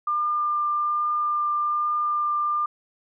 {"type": "tone with vibrato", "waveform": "sine", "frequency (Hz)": 1198, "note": "D6", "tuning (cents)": 34, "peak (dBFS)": -21, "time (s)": [0.07, 2.66], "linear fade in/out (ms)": 5, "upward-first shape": "triangle", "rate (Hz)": 1.2, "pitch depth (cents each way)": 9, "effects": []}